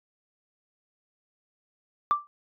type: tone with exponential decay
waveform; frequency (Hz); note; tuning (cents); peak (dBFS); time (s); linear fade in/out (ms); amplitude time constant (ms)
sine; 1174.7; D6; 0; -15; 2.11-2.27; 0; 33
effects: tanh soft clip ceiling -12 dBFS